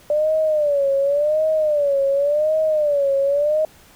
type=tone with vibrato; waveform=sine; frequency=588 Hz; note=D5; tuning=2 cents sharp; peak=-15 dBFS; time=0.1-3.65 s; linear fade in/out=2 ms; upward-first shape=sine; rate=0.9 Hz; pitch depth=120 cents each way; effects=pink hiss -49 dBFS RMS until 3.95 s